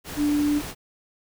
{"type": "tone in noise", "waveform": "sine", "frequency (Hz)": 293.7, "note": "D4", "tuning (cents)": 0, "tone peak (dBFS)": -19, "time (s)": [0.16, 0.62], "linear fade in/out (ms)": 50, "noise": "pink", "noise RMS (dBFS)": -35, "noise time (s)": [0.04, 0.75], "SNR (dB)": 13, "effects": []}